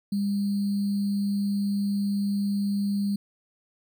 sine tone with sample-and-hold, 201 Hz, G3, 44 cents sharp, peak -23 dBFS, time 0.12-3.16 s, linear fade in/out 5 ms, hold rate 4410 Hz, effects none

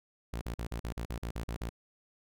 sawtooth tone bursts, 57.6 Hz, A#1, 20 cents flat, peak -31 dBFS, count 11, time 0.33-1.693 s, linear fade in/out 5 ms, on 83 ms, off 45 ms, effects none

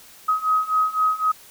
sine beating tone pair, 1263 / 1266.9 Hz, D#6 / D#6, +26 / +31 cents, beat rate 3.9 Hz, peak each -22 / -20 dBFS, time 0.28-1.32 s, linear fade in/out 10 ms, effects white hiss -47 dBFS RMS until 1.5 s

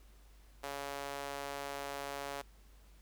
sawtooth tone with high-pass filter, 140.6 Hz, C#3, 25 cents sharp, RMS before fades -42 dBFS, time 0.63-2.42 s, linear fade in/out 10 ms, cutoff 600 Hz, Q 1.3, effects added 50 Hz sine -57 dBFS peak until 3.01 s + pink hiss -67 dBFS RMS until 3.01 s

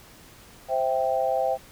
sine chord, C major, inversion none, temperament equal, 523.3 / 659.3 / 784 Hz, C5 / E5 / G5, 0 / 0 / 0 cents, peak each -26 dBFS, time 0.68-1.58 s, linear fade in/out 50 ms, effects pink hiss -50 dBFS RMS until 1.71 s

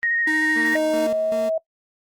sine tone with vibrato, 1864.7 Hz, A#6, in tune, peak -19 dBFS, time 0.03-0.76 s, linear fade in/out 0 ms, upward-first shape square, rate 13 Hz, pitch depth 12 cents each way
square tone, 311.1 Hz, D#4, in tune, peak -24 dBFS, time 0.27-1.07 s, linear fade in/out 5 ms
30% pulse tone with tremolo, 229.3 Hz, A#3, 28 cents flat, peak -26 dBFS, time 0.55-1.5 s, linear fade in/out 20 ms, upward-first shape square, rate 2.6 Hz, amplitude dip 75%
sine tone with pitch glide, 622.3 to 644.2 Hz, D#5 to E5, 0 to -40 cents, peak -19 dBFS, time 0.75-1.58 s, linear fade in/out 5 ms, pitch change +60 cents, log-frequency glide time 0.87-1.41 s
effects noise-tail reverb RT60 0.1 s tail -21 dB re dry + Opus 32 kbps

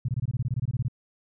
sine tone bursts, 123.47 Hz, B2, in tune, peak -23 dBFS, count 15, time 0.05-0.883 s, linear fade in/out 5 ms, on 35 ms, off 22 ms, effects none

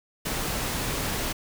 pink noise, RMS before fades -29 dBFS, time 0.25-1.33 s, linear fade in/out 10 ms, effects none

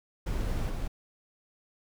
brown noise with level steps, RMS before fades -30 / -33 dBFS, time 0.26-0.88 s, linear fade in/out 10 ms, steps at 0.69 s, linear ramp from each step 10 ms, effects none

